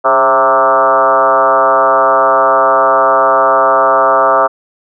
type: tone with frequency modulation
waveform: sine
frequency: 918 Hz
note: A#5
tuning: 27 cents flat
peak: -6 dBFS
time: 0.04-4.48 s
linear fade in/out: 20 ms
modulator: 127 Hz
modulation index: 3.3
effects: none